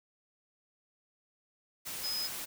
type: tone in noise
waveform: sine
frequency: 5060 Hz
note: D#8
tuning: 28 cents sharp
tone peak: -33 dBFS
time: 2.03-2.28 s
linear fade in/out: 20 ms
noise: white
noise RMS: -40 dBFS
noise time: 1.85-2.46 s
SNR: +4 dB
effects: none